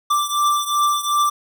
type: beating tone pair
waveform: square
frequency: 1174.7 / 1177.4 Hz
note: D6 / D6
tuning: 0 / +4 cents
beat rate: 2.7 Hz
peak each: -19 / -22 dBFS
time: 0.1-1.3 s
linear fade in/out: 10 ms
effects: none